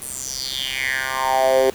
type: tone with high-pass filter sweep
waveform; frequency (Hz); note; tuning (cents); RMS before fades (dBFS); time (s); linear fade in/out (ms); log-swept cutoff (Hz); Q
10% pulse; 132; C3; +16; -21; 0.02-1.7; 0; 9900 to 410; 5.1
effects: pink hiss -41 dBFS RMS until 1.74 s